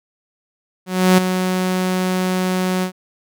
sawtooth tone with ADSR envelope, 184.5 Hz, F#3, 5 cents flat, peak -4 dBFS, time 0.86-2.92 s, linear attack 320 ms, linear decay 6 ms, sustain -9 dB, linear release 92 ms, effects none

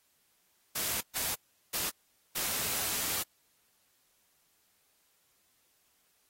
white noise bursts at uneven times, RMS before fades -33 dBFS, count 4, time 0.75-1.01 / 1.15-1.35 / 1.73-1.9 / 2.35-3.23 s, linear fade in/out 10 ms, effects white hiss -71 dBFS RMS until 6.29 s + AAC 48 kbps

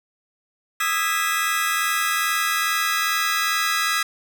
sawtooth chord, E major seventh, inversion third, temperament just, 1236.1 / 1318.5 / 1648.1 / 1977.8 Hz, D#6 / E6 / G#6 / B6, -12 / 0 / -14 / +2 cents, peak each -22 dBFS, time 0.8-4.03 s, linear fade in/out 5 ms, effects none

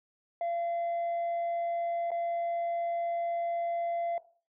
sine tone with dropouts, 684 Hz, F5, 36 cents flat, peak -27 dBFS, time 0.41-4.18 s, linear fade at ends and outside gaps 2 ms, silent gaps 2.106-2.116 s, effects noise-tail reverb RT60 0.4 s tail -17 dB re dry + tanh soft clip ceiling -28 dBFS

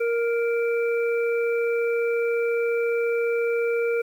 harmonic tone, 467.2 Hz, A#4, 4 cents sharp, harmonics 1 / 3 / 5, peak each -21 / -33 / -33 dBFS, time 0-4.02 s, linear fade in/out 10 ms, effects 9-bit

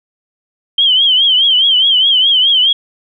sine tone with vibrato, 3136 Hz, G7, in tune, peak -7 dBFS, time 0.78-2.73 s, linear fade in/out 5 ms, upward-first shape triangle, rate 4.8 Hz, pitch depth 120 cents each way, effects none

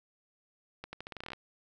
accelerating click train, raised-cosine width 0.3 ms, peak -25 dBFS, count 13, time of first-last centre 0.84-1.333 s, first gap 90 ms, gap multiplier 0.84, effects none

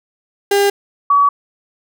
35% pulse / sine tone pair in turn, 401.7 / 1136.2 Hz, G4 / C#6, +42 / +42 cents, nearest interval octave + tritone, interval 1800 cents, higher second, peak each -9 / -8 dBFS, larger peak second, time 0.51-0.7 / 1.1-1.29 s, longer neither, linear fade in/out 5 ms, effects none

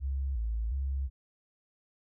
sine tone with vibrato, 61.3 Hz, B1, 12 cents flat, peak -29 dBFS, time 0-1.1 s, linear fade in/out 50 ms, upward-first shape square, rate 1.4 Hz, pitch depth 170 cents each way, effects none

